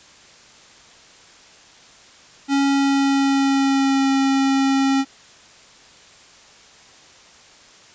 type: tone with pitch glide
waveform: square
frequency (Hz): 277.2 to 270.9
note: C#4 to C#4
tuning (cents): 0 to -40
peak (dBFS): -16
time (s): 2.48-5.05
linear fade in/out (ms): 50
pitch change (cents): -40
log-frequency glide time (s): 2.64-4.1
effects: white hiss -47 dBFS RMS until 7.94 s + resampled to 16000 Hz